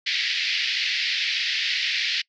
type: band-pass noise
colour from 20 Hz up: pink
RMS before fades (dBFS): -25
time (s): 0.06-2.22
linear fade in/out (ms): 10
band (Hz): 1900 to 5000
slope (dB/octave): 48
effects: noise-tail reverb RT60 0.1 s tail -25 dB re dry